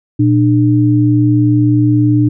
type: tone pair together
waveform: sine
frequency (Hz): 118.8 / 299.7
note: A#2 / D4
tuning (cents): +33 / +35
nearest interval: octave + major third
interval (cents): 1602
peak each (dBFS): -10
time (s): 0.19-2.29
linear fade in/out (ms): 10
effects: none